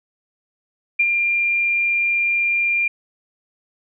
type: tone with ADSR envelope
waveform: sine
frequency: 2392 Hz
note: D7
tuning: 31 cents sharp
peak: -12 dBFS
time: 0.99-2.88 s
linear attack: 9 ms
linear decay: 52 ms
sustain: -4 dB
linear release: 5 ms
effects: none